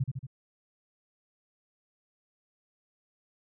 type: tone with echo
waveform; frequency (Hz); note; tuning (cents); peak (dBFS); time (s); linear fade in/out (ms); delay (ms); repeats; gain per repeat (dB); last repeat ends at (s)
sine; 131.6; C3; +10; -24; 0-0.04; 10; 76; 3; -4; 0.268
effects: none